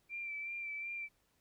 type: tone with vibrato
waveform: sine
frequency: 2349 Hz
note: D7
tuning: in tune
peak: -39 dBFS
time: 0.09-1.09 s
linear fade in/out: 50 ms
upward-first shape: sine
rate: 2.7 Hz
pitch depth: 30 cents each way
effects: pink hiss -75 dBFS RMS until 1.4 s